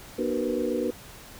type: tone cluster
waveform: sine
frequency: 241.5 / 303 / 375.3 / 472.1 / 500 Hz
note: B3 / D#4 / F#4 / A#4 / B4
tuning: -39 / -46 / +25 / +22 / +21 cents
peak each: -31 dBFS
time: 0.18-0.91 s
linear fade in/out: 10 ms
effects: pink hiss -46 dBFS RMS until 1.39 s